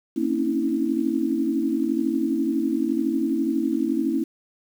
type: tone cluster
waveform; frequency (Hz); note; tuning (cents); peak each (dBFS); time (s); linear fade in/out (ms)
sine; 229.9 / 270.8 / 282.8 / 324.8; A#3 / C#4 / C#4 / E4; -24 / -40 / +35 / -26; -27 / -26 / -28 / -24; 0.16-4.24; 10
effects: 8-bit